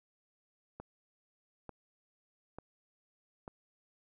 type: click train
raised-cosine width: 1 ms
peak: -30 dBFS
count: 4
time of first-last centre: 0.8-3.479 s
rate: 1.12 Hz
effects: none